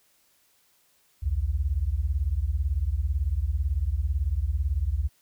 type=beating tone pair; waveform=sine; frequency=61 / 79 Hz; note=B1 / D#2; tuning=-21 / +27 cents; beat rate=18 Hz; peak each=-26 / -26 dBFS; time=1.22-5.09 s; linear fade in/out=20 ms; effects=white hiss -65 dBFS RMS until 5.21 s